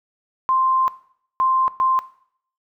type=tone bursts at uneven times; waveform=sine; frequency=1046.5 Hz; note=C6; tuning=in tune; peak=-15 dBFS; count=3; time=0.49-0.88 / 1.4-1.68 / 1.8-1.99 s; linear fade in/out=0 ms; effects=noise-tail reverb RT60 0.6 s tail -17 dB re dry